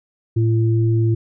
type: tone pair together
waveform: sine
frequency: 112.71 / 340 Hz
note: A2 / F4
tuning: +42 / -46 cents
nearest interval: octave + perfect fifth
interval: 1912 cents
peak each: -14 / -22 dBFS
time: 0.36-1.15 s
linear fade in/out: 10 ms
effects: none